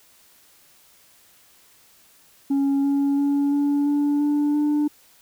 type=tone with pitch steps; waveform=sine; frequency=277.2 / 280.3 / 283.4 / 286.5 / 289.6 / 292.8 / 296.1 Hz; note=C#4 / C#4 / C#4 / D4 / D4 / D4 / D4; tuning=0 / +19 / +38 / -43 / -24 / -5 / +14 cents; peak=-15 dBFS; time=2.5-4.88 s; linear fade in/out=10 ms; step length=340 ms; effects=tanh soft clip ceiling -17 dBFS + white hiss -55 dBFS RMS until 5.21 s